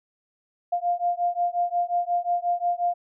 sine beating tone pair, 698.5 / 704.1 Hz, F5 / F5, 0 / +14 cents, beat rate 5.6 Hz, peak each -25 dBFS, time 0.72-2.94 s, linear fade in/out 10 ms, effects none

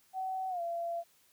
sine tone with pitch glide, 756 to 681.3 Hz, F#5 to F5, +37 to -43 cents, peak -33 dBFS, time 0.13-1.04 s, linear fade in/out 50 ms, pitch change -180 cents, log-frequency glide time 0.49-0.61 s, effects white hiss -67 dBFS RMS until 1.32 s

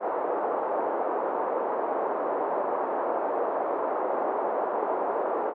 pink band-pass noise, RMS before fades -28 dBFS, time 0-5.54 s, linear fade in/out 50 ms, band 410 to 1000 Hz, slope 24 dB/octave, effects none

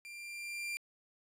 40% pulse tone with level ramp, 2379 Hz, D7, 22 cents sharp, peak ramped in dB -46 to -35 dBFS, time 0.05-0.77 s, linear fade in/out 0 ms, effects resampled to 32000 Hz

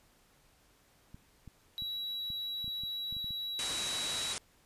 clicks, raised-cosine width 5 ms, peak -36 dBFS, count 11, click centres 1.145 / 1.477 / 1.822 / 2.303 / 2.644 / 2.679 / 2.836 / 3.126 / 3.167 / 3.244 / 3.307 s
triangle tone, 3898 Hz, B7, 23 cents flat, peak -34 dBFS, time 1.78-4.33 s, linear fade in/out 0 ms
white low-pass noise, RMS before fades -39 dBFS, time 3.59-4.38 s, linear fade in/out 0 ms, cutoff 10000 Hz, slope 96 dB/octave
effects pink hiss -66 dBFS RMS until 4.65 s + resampled to 32000 Hz

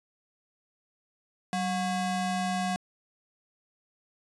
square ring-modulated tone, 456.5 Hz, A#4, 36 cents flat, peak -25 dBFS, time 1.53-2.76 s, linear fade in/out 0 ms, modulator 267 Hz, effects resampled to 24000 Hz

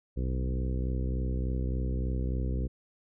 harmonic tone with a mistuned harmonic, 63.4 Hz, B1, 46 cents sharp, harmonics 1 / 2 / 3 / 4 / 5 / 6 / 7 / 8, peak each -29 / -35 / -39 / -41 / -43 / -45 / -46 / -47 dBFS, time 0.16-2.68 s, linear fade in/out 20 ms, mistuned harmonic 1, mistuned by -39 cents, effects none

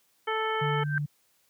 harmonic tone, 439.5 Hz, A4, 2 cents flat, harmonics 1 / 2 / 3 / 4 / 5 / 7, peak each -31 / -32 / -32 / -36 / -37 / -39 dBFS, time 0.27-0.84 s, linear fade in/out 10 ms
sine tone, 146.83 Hz, D3, in tune, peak -27 dBFS, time 0.61-1.06 s, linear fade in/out 10 ms
sine tone with exponential growth, 1564 Hz, G6, 4 cents flat, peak -23 dBFS, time 0.74-0.98 s, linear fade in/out 1 ms, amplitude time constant 52 ms
effects white hiss -68 dBFS RMS until 1.49 s + high-pass 80 Hz 12 dB/octave

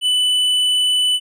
sine tone with hard clipping, 2989 Hz, F#7, 17 cents sharp, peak -15 dBFS, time 0.01-1.2 s, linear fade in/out 50 ms, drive 6 dB, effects none

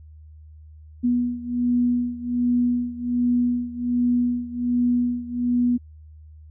sine beating tone pair, 243.2 / 244.5 Hz, B3 / B3, -26 / -17 cents, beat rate 1.3 Hz, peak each -21 / -24 dBFS, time 1.03-5.78 s, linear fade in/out 20 ms, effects added 77 Hz sine -42 dBFS peak until 6.5 s

